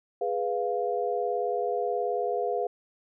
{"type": "chord", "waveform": "sine", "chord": "F diminished", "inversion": "first", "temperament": "equal", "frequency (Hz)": [415.3, 493.9, 698.5], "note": ["Ab4", "Cb5", "F5"], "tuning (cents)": [0, 0, 0], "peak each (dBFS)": -30, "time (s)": [0.21, 2.67], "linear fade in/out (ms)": 5, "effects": []}